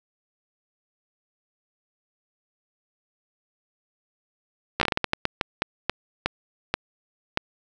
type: slowing click train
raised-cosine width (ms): 0.3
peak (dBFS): -5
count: 16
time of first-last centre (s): 4.8-7.374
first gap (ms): 13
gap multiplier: 1.32
effects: none

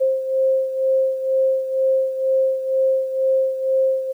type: beating tone pair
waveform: sine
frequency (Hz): 528 / 530.1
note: C5 / C5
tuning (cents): +16 / +23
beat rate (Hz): 2.1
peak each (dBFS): -17 / -23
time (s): 0-4.13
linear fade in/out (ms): 20
effects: 9-bit

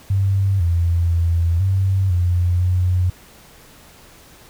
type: tone with pitch steps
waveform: sine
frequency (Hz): 97.6 / 85.3 / 84.4 / 95.9 / 88.4 / 90.5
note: G2 / F2 / E2 / G2 / F2 / F#2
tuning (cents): -7 / -40 / +41 / -37 / +22 / -38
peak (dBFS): -14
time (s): 0.1-3.1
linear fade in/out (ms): 5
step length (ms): 500
effects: pink hiss -46 dBFS RMS until 4.49 s

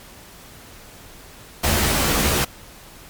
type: noise with comb filter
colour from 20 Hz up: pink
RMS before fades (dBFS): -19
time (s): 1.63-2.45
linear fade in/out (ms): 10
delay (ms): 14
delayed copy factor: +0.6
effects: pink hiss -43 dBFS RMS until 3.09 s + MP3 96 kbps

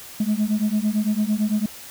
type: beating tone pair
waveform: sine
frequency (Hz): 207.7 / 216.6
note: G#3 / A3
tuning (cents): 0 / -27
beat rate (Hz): 8.9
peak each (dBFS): -20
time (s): 0.2-1.66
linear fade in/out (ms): 5
effects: tanh soft clip ceiling -15 dBFS + white hiss -40 dBFS RMS until 1.9 s

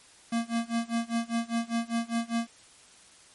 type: tone with tremolo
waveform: square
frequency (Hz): 231.7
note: A#3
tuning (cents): -10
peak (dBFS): -25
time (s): 0.32-2.47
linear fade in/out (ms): 5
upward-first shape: sine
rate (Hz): 5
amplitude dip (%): 95
effects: white hiss -55 dBFS RMS until 3.34 s + MP3 48 kbps

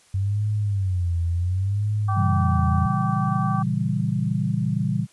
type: tone with vibrato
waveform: sine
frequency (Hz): 94.6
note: F#2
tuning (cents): +39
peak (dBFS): -20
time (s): 0.14-2.86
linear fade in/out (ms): 5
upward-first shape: sine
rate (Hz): 0.69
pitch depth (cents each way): 190
type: harmonic tone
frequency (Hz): 386.5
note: G4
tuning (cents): -24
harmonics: 2 / 3 / 4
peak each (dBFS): -29 / -27 / -41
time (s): 2.08-3.63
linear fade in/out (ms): 10
type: chord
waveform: sine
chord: A# diminished seventh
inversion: none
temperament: equal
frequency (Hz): 116.54 / 138.59 / 164.81 / 196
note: A#2 / C#3 / E3 / G3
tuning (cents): 0 / 0 / 0 / 0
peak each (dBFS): -26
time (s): 2.14-5.07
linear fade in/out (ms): 50
effects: white hiss -56 dBFS RMS until 5.12 s + resampled to 24000 Hz

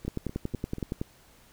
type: two click trains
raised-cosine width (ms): 3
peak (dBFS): -17 / -24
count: 11 / 4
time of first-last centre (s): 0.08-1.015 / 0.05-0.783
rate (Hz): 10.7 / 4.09
effects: pink hiss -58 dBFS RMS until 1.52 s

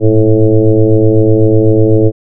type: tone with frequency modulation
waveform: sine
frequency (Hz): 220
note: A3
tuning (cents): 0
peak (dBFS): -4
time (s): 0-2.12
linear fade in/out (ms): 50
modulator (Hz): 108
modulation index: 2.6
effects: none

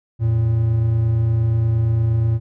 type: tone pair together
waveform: triangle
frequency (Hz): 85.2 / 113.73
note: F2 / A#2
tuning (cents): -42 / -42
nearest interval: perfect fourth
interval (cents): 500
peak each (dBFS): -23 / -13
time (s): 0.19-2.4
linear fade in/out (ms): 50
effects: none

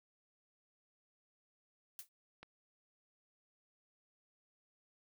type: noise with exponential decay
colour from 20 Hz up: blue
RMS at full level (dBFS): -43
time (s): 1.99-2.09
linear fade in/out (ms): 1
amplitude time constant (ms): 20
type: click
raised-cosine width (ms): 0.3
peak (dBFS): -35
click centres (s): 2.43
effects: none

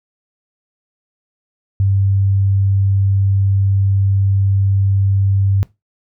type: tone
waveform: sine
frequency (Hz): 98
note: G2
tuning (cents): 0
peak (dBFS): -11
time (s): 1.8-5.63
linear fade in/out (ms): 0
effects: noise-tail reverb RT60 0.2 s tail -19 dB re dry

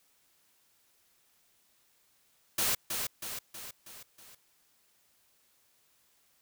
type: noise with echo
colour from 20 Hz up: white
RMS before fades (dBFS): -29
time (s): 2.58-2.75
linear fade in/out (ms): 5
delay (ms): 320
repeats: 5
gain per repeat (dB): -5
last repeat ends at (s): 4.35
effects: white hiss -69 dBFS RMS until 6.41 s

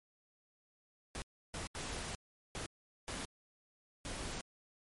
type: noise bursts at uneven times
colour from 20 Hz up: pink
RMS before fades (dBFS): -42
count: 6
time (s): 1.15-1.22 / 1.54-1.67 / 1.75-2.15 / 2.55-2.66 / 3.08-3.25 / 4.05-4.41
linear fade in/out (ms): 0
effects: MP3 48 kbps

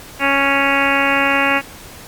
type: harmonic tone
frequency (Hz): 277.2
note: C#4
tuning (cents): 0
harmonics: 1 / 2 / 3 / 4 / 5 / 6 / 7 / 8 / 9 / 10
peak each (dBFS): -22 / -22 / -22 / -22 / -22 / -22 / -22 / -22 / -22 / -22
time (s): 0.19-1.62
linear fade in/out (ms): 50
effects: pink hiss -37 dBFS RMS until 2.07 s + Opus 48 kbps

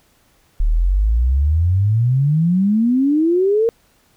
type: exponential sweep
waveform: sine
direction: up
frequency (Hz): 36.12 to 468.8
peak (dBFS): -12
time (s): 0.6-3.69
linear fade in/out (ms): 0
effects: pink hiss -57 dBFS RMS until 4.16 s

